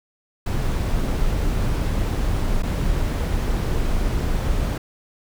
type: noise with dropouts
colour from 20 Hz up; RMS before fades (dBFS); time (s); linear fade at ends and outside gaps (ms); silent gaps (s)
brown; -21; 0.46-4.78; 5; 2.624-2.632
effects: none